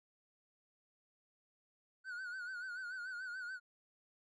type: tone with vibrato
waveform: triangle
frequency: 1480 Hz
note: F#6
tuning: in tune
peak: -40 dBFS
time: 2.04-3.6 s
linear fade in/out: 50 ms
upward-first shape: sine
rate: 6.9 Hz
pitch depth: 78 cents each way
effects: resampled to 22050 Hz